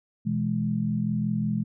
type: chord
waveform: sine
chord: E major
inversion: second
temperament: equal with one note detuned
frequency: 123.47 / 164.81 / 209.9 Hz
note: B2 / E3 / G#3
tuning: 0 / 0 / +19 cents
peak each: -30 / -29 / -26 dBFS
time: 0.25-1.64 s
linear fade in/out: 20 ms
effects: none